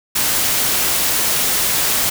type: noise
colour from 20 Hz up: white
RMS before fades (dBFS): -17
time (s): 0.15-2.1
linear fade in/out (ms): 10
effects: none